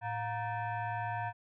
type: tone with frequency modulation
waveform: sine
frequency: 110.6 Hz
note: A2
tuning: 9 cents sharp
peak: -33 dBFS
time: 0.01-1.33 s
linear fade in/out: 50 ms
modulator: 824 Hz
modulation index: 1.6
effects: none